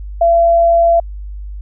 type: tone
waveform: sine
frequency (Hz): 677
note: E5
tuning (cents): +46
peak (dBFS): -7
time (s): 0.21-1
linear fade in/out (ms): 5
effects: added 50 Hz sine -24 dBFS peak until 1.61 s